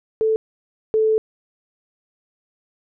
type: tone pair in turn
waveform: sine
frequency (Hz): 440 / 437.5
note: A4 / A4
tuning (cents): 0 / -10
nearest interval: unison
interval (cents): 10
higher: first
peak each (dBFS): -15 / -14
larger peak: second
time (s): 0.21-0.36 / 0.94-1.18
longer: second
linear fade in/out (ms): 0
effects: none